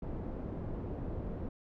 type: low-pass noise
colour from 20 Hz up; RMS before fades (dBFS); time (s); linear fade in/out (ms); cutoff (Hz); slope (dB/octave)
pink; -39; 0.02-1.49; 5; 510; 12
effects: none